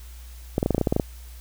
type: clicks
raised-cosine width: 2 ms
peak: -7 dBFS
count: 11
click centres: 0.581 / 0.629 / 0.661 / 0.707 / 0.747 / 0.781 / 0.813 / 0.872 / 0.925 / 0.964 / 0.998 s
effects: added 60 Hz sine -39 dBFS peak until 1.4 s + white hiss -51 dBFS RMS until 1.4 s